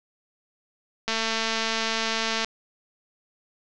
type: click train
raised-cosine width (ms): 0.2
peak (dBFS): -9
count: 307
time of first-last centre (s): 1.08-2.446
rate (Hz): 224
effects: resampled to 16000 Hz + 7-bit